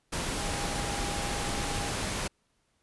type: tone in noise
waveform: sine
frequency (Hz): 810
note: G#5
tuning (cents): -43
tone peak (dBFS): -39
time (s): 0.37-1.91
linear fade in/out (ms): 10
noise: pink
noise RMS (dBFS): -32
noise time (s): 0.12-2.28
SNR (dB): -10
effects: pink hiss -73 dBFS RMS until 2.82 s + resampled to 24000 Hz